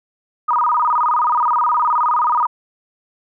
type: tone with vibrato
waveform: sine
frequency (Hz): 1092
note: C#6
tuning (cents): -26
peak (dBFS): -13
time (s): 0.48-2.47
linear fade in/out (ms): 10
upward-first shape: square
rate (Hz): 19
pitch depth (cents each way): 220
effects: none